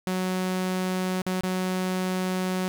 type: tone with dropouts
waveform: sawtooth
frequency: 185 Hz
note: F#3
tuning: in tune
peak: -21 dBFS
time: 0.07-2.68 s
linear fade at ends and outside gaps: 0 ms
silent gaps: 1.218-1.265 / 1.408-1.435 s
effects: none